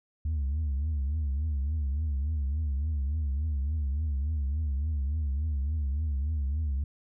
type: tone with vibrato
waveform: sine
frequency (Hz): 73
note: D2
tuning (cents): -10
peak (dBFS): -24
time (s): 0.25-6.84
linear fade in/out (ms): 5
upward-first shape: triangle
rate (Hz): 3.5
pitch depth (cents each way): 180
effects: tanh soft clip ceiling -25 dBFS